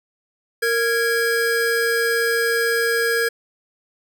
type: tone pair together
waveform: square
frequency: 463.4 / 1653 Hz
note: A#4 / G#6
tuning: -10 / -9 cents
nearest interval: octave + minor seventh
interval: 2201 cents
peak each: -21 dBFS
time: 0.62-3.29 s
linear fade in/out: 10 ms
effects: none